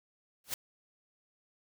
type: noise with exponential growth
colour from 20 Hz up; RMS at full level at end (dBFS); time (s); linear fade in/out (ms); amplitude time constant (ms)
white; -30; 0.44-0.54; 2; 20
effects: none